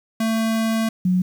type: tone pair in turn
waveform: square / sine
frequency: 223.6 / 182.49 Hz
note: A3 / F#3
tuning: +28 / -24 cents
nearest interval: major third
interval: 352 cents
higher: first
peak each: -19 / -15 dBFS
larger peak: second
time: 0.2-0.89 / 1.05-1.22 s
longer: first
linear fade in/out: 5 ms
effects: 8-bit